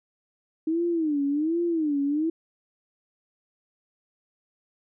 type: tone with vibrato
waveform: sine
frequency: 311.1 Hz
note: D#4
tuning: in tune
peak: -22 dBFS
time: 0.67-2.3 s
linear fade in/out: 5 ms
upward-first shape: sine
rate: 1.3 Hz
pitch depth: 180 cents each way
effects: none